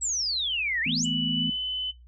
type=exponential two-way sweep; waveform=sine; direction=down then up; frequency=7960 to 1760 to 7960 Hz; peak=-25 dBFS; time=0.01-1.06 s; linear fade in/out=20 ms; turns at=0.81 s
type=chord; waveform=sine; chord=E suspended fourth; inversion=none; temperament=equal; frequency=164.81 / 220 / 246.9 Hz; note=E3 / A3 / B3; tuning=0 / 0 / 0 cents; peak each=-32 / -33 / -30 dBFS; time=0.86-1.5 s; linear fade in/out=5 ms
type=tone with pitch glide; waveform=sine; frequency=2960 to 3020 Hz; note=F#7 to F#7; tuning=0 to +35 cents; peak=-26 dBFS; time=1.04-1.92 s; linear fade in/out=20 ms; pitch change=+35 cents; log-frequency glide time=1.31-1.59 s
effects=noise-tail reverb RT60 0.2 s tail -18 dB re dry + added 60 Hz sine -48 dBFS peak until 2.07 s